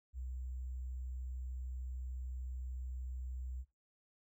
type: tone with sample-and-hold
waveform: sine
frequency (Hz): 63.3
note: B1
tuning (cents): +43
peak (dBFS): -40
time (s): 0.13-3.65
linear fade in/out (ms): 50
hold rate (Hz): 7350
effects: noise-tail reverb RT60 0.3 s tail -21 dB re dry